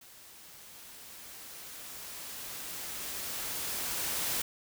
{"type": "noise with level ramp", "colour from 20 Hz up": "white", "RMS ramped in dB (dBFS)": [-54, -32], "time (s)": [0.01, 4.42], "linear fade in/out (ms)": 5, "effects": []}